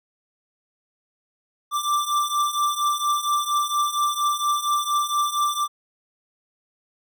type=beating tone pair; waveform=square; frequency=1174.7 / 1179 Hz; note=D6 / D6; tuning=0 / +6 cents; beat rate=4.3 Hz; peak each=-26 / -23 dBFS; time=1.71-5.68 s; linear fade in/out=50 ms; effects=none